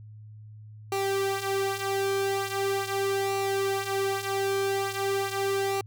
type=tone with flanger; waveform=sawtooth; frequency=392 Hz; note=G4; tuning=in tune; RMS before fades=-28 dBFS; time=0.92-5.81 s; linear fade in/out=2 ms; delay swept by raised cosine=0.59 to 6.19 ms; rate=0.41 Hz; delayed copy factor=-0.65; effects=added 107 Hz sine -43 dBFS peak until 5.86 s